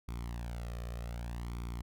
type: tone with flanger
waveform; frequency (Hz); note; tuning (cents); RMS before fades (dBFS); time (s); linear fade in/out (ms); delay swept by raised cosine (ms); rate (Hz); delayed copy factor
sawtooth; 58.8; A#1; +16; -40; 0.08-1.82; 5; 0.87 to 1.65; 0.65; +0.7
effects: none

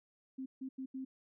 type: tone bursts at uneven times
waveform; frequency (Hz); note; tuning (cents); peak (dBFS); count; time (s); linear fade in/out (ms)
sine; 263.3; C4; +11; -39; 4; 0.38-0.46 / 0.61-0.69 / 0.78-0.86 / 0.94-1.05; 10
effects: none

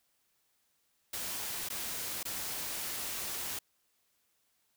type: noise with dropouts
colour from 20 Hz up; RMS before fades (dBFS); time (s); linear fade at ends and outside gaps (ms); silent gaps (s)
white; -38; 1.13-3.59; 5; 1.688-1.7 / 2.231-2.252
effects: white hiss -75 dBFS RMS until 4.76 s

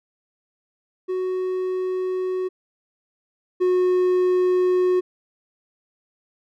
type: tone pair in turn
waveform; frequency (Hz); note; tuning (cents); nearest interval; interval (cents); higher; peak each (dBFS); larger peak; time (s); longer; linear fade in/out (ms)
triangle; 370.4 / 364.7; F#4 / F#4; +2 / -25; unison; 27; first; -20 / -14; second; 1.08-2.49 / 3.6-5.01; neither; 20
effects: none

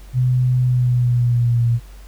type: tone with pitch glide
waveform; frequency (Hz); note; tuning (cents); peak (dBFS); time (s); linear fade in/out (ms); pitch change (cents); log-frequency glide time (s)
sine; 126.2 to 117.75; B2 to A#2; +38 to +18; -13; 0.13-1.8; 50; -120; 0.58-1.67
effects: added 48 Hz sine -36 dBFS peak until 2.07 s + pink hiss -49 dBFS RMS until 2.07 s

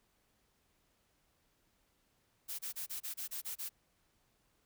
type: noise bursts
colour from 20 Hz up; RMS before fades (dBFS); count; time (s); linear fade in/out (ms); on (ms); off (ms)
blue; -41; 9; 2.48-3.694; 20; 110; 28
effects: pink hiss -75 dBFS RMS until 4.65 s

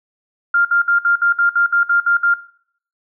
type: tone bursts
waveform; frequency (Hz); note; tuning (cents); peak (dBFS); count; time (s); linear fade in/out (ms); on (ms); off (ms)
sine; 1398; F6; +1; -11; 11; 0.54-2.34; 5; 110; 59
effects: noise-tail reverb RT60 0.6 s tail -18 dB re dry

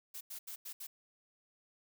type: noise bursts at uneven times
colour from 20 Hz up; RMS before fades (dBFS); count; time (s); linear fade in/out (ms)
blue; -45; 5; 0.14-0.21 / 0.3-0.39 / 0.47-0.56 / 0.65-0.73 / 0.8-0.87; 10
effects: none

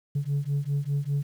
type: beating tone pair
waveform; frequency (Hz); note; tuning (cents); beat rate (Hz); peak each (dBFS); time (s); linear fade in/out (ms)
sine; 140 / 145; C#3 / D3; +18 / -22; 5; -26; 0.15-1.23; 10
effects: tanh soft clip ceiling -21 dBFS + 9-bit

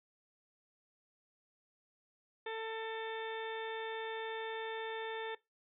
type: harmonic tone with a mistuned harmonic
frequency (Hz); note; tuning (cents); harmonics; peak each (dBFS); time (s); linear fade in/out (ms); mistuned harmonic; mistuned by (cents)
445.9; A4; +23; 1 / 2 / 3 / 4 / 5 / 6 / 7 / 8; -40 / -44 / -53 / -46 / -52 / -56 / -60 / -51; 2.46-5.35; 5; 6; -20
effects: noise-tail reverb RT60 0.2 s tail -20 dB re dry

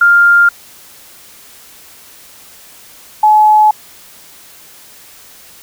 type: tone pair in turn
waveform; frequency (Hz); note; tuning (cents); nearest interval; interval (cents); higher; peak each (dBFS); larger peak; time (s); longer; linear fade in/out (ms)
sine; 1400 / 853.8; F6 / G#5; +4 / +48; major sixth; 856; first; -4; neither; 0.01-0.49 / 3.23-3.71; neither; 5
effects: white hiss -39 dBFS RMS until 5.62 s

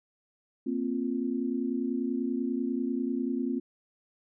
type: chord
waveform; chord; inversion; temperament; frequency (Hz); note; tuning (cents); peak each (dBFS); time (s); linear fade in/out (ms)
sine; Bb suspended second; none; equal with one note detuned; 233.1 / 263.3 / 349.2; Bb3 / C4 / F4; 0 / +11 / 0; -32 / -30 / -35; 0.66-3.6; 10
effects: none

